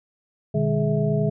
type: tone cluster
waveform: sine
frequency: 122.3 / 151.9 / 205.2 / 420.8 / 652 Hz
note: B2 / D#3 / G#3 / G#4 / E5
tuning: -16 / -41 / -21 / +23 / -19 cents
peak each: -27 / -22 / -26 / -26 / -28 dBFS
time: 0.54-1.3 s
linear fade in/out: 10 ms
effects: none